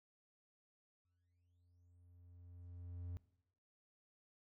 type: tone with exponential growth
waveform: triangle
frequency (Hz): 87.8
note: F2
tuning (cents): +10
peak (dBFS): -40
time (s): 1.05-3.17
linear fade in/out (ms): 0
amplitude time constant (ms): 460
effects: noise-tail reverb RT60 0.8 s tail -19 dB re dry